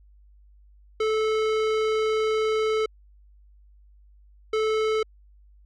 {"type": "tone bursts at uneven times", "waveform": "square", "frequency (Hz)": 435.9, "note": "A4", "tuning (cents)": -16, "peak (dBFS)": -22, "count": 2, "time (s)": [[1, 2.86], [4.53, 5.03]], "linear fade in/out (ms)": 5, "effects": ["added 50 Hz sine -51 dBFS peak until 5.65 s", "low-pass 4000 Hz 12 dB/octave"]}